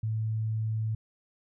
sine tone, 110 Hz, A2, in tune, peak -27 dBFS, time 0.03-0.95 s, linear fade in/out 5 ms, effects none

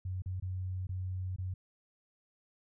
sine tone with dropouts, 92.6 Hz, F#2, 2 cents sharp, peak -34 dBFS, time 0.05-1.54 s, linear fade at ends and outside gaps 5 ms, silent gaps 0.221-0.259 / 0.4-0.423 / 0.87-0.891 / 1.362-1.384 s, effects none

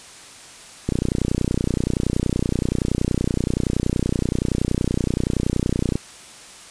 click train, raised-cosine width 3 ms, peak -7 dBFS, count 156, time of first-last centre 0.89-5.955 s, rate 30.6 Hz, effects white hiss -42 dBFS RMS until 6.7 s + resampled to 22050 Hz

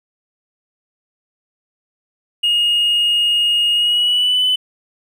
triangle tone with pitch glide, 2861 to 3008 Hz, F7 to F#7, +41 to +28 cents, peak -10 dBFS, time 2.43-4.56 s, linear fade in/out 10 ms, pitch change +87 cents, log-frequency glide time 3.73-4.44 s, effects tanh soft clip ceiling -8 dBFS

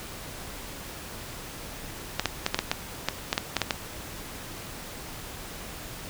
clicks, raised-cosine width 0.2 ms, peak -6 dBFS, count 12, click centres 2.196 / 2.257 / 2.464 / 2.545 / 2.59 / 2.715 / 3.086 / 3.329 / 3.379 / 3.567 / 3.617 / 3.708 s, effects pink hiss -40 dBFS RMS until 6.09 s

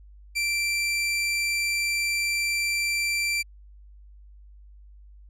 sawtooth tone, 2349 Hz, D7, in tune, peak -20 dBFS, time 0.35-3.43 s, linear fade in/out 20 ms, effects added 50 Hz sine -46 dBFS peak until 5.29 s + low-pass 11000 Hz 12 dB/octave

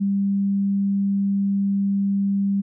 sine tone, 198.2 Hz, G3, 19 cents sharp, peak -18 dBFS, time 0-2.62 s, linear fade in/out 20 ms, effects none

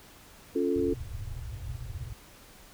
sine chord, Db augmented, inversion none, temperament equal, 277.2 / 349.2 / 440 Hz, Db4 / F4 / A4, 0 / 0 / 0 cents, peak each -29 dBFS, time 0.55-0.94 s, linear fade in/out 10 ms
white low-pass noise, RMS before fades -38 dBFS, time 0.76-2.13 s, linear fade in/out 2 ms, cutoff 130 Hz, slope 96 dB/octave
effects pink hiss -53 dBFS RMS until 2.73 s

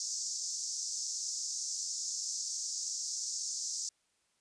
white band-pass noise, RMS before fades -38 dBFS, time 0-3.89 s, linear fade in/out 2 ms, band 5100 to 7200 Hz, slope 48 dB/octave, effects white hiss -75 dBFS RMS until 4.4 s + resampled to 22050 Hz

